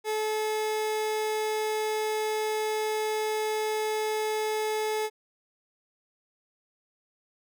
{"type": "tone", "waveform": "30% pulse", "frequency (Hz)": 431.2, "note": "A4", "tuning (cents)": -35, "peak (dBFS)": -24, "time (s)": [0.04, 5.1], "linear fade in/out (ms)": 50, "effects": []}